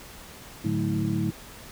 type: tone cluster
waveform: sine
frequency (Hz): 108 / 146.4 / 183.1 / 217.2 / 321.8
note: A2 / D3 / F#3 / A3 / E4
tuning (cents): -32 / -5 / -18 / -22 / -42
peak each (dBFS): -30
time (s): 0.64-1.31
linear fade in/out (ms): 10
effects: pink hiss -45 dBFS RMS until 1.71 s